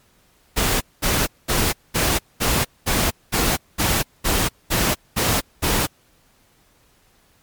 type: noise bursts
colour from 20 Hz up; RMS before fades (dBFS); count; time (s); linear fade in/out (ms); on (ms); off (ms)
pink; -19; 12; 0.56-5.87; 20; 250; 210
effects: pink hiss -58 dBFS RMS until 7.42 s + MP3 96 kbps